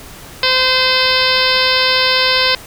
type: harmonic tone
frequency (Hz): 515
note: C5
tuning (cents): -28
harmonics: 1 / 2 / 3 / 4 / 5 / 6 / 7 / 8 / 9 / 10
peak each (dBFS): -20 / -20 / -20 / -20 / -20 / -20 / -20 / -20 / -20 / -20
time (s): 0.43-2.55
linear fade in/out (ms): 2
effects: pink hiss -35 dBFS RMS until 2.66 s